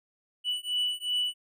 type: beating tone pair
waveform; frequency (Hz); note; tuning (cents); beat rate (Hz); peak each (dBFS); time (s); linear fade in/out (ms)
triangle; 2960 / 2962.7; F#7 / F#7; 0 / +2; 2.7; -29; 0.44-1.34; 50
effects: none